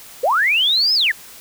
sine linear two-way sweep, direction up then down, 440 to 5260 to 1566 Hz, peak -13 dBFS, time 0.23-1.12 s, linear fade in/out 10 ms, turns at 0.94 s, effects white hiss -40 dBFS RMS until 1.4 s

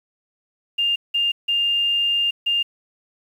sine tone bursts at uneven times, 2806 Hz, F7, 8 cents sharp, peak -17 dBFS, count 4, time 0.78-0.96 / 1.14-1.32 / 1.48-2.31 / 2.46-2.63 s, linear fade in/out 10 ms, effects 8-bit

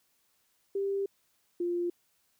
sine tone pair in turn, 395 / 348.9 Hz, G4 / F4, +13 / -2 cents, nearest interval major second, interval 215 cents, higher first, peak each -28 dBFS, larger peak neither, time 0.75-1.06 / 1.6-1.9 s, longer first, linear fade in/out 5 ms, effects white hiss -72 dBFS RMS until 2.39 s

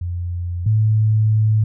sine tone pair in turn, 87.6 / 108.54 Hz, F2 / A2, +6 / -23 cents, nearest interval major third, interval 371 cents, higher second, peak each -21 / -12 dBFS, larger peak second, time 0.01-0.66 / 0.66-1.64 s, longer second, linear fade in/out 5 ms, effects none

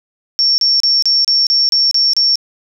sine tone bursts, 5470 Hz, F8, 37 cents flat, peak -9 dBFS, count 9, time 0.39-2.356 s, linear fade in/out 0 ms, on 190 ms, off 32 ms, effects none

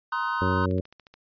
triangle chord, C half-diminished seventh, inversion third, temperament just, 941.9 / 1046.5 / 1255.8 / 1507 Hz, Bb5 / C6 / Eb6 / Gb6, +18 / 0 / +16 / +31 cents, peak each -29 dBFS, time 0.12-0.66 s, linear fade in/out 5 ms
harmonic tone, 92.7 Hz, F#2, 4 cents sharp, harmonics 1 / 2 / 3 / 4 / 5 / 6, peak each -26 / -29 / -31 / -32 / -33 / -34 dBFS, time 0.41-0.81 s, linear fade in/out 10 ms
click train, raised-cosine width 0.2 ms, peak -31 dBFS, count 8, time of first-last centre 0.64-1.14 s, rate 14 Hz
effects resampled to 11025 Hz

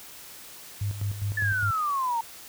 sine tone with tremolo, 101.6 Hz, G#2, 38 cents flat, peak -25 dBFS, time 0.81-1.71 s, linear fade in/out 5 ms, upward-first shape square, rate 4.9 Hz, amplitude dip 65%
sine exponential sweep, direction down, 1760 to 900 Hz, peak -24 dBFS, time 1.37-2.21 s, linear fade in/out 5 ms
effects white hiss -45 dBFS RMS until 2.48 s

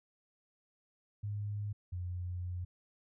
sine tone pair in turn, 103.3 / 89.42 Hz, G#2 / F2, -9 / +41 cents, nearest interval major second, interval 250 cents, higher first, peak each -35 / -36 dBFS, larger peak first, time 1.23-1.73 / 1.92-2.65 s, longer second, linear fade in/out 10 ms, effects none

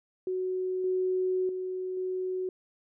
sine tone with level steps, 370.7 Hz, F#4, 3 cents sharp, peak -28 / -25 / -31 / -29 dBFS, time 0.27-2.49 s, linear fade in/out 2 ms, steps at 0.84 / 1.49 / 1.97 s, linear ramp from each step 2 ms, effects none

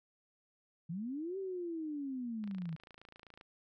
sine linear two-way sweep, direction up then down, 155.2 to 392 to 155.2 Hz, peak -37 dBFS, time 0.89-2.76 s, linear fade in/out 10 ms, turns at 1.38 s
click train, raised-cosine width 0.3 ms, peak -38 dBFS, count 28, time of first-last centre 2.44-3.411 s, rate 27.8 Hz
effects none

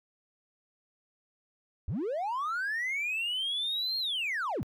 triangle linear two-way sweep, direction up then down, 60.1 to 4259 to 60.1 Hz, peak -27 dBFS, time 1.88-4.63 s, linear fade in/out 0 ms, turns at 3.98 s, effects tanh soft clip ceiling -25 dBFS

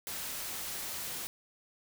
white noise, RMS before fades -39 dBFS, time 0.07-1.27 s, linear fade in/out 0 ms, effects none

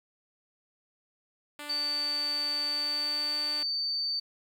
5% pulse tone with pitch glide, 293.7 to 297.5 Hz, D4 to D4, 0 to +22 cents, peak -28 dBFS, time 1.59-3.63 s, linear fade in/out 2 ms, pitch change +22 cents, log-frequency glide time 2.68-3.44 s
sine tone, 4575 Hz, D8, 46 cents flat, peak -28 dBFS, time 1.69-4.2 s, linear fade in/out 10 ms
effects 10-bit

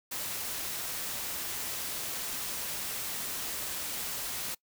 white noise, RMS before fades -36 dBFS, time 0.11-4.55 s, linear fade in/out 10 ms, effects noise-tail reverb RT60 0.1 s tail -23 dB re dry

